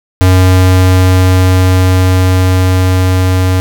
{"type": "tone with level ramp", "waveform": "square", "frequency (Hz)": 92.5, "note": "F#2", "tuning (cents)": 0, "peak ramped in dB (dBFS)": [-4, -8], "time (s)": [0.21, 3.6], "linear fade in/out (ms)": 0, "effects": []}